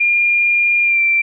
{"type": "tone with pitch glide", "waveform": "sine", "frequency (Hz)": [2408, 2352], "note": ["D7", "D7"], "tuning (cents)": [43, 2], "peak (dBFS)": -11, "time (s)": [0, 1.22], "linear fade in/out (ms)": 10, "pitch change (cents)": -41, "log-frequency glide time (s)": [0.84, 1], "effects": []}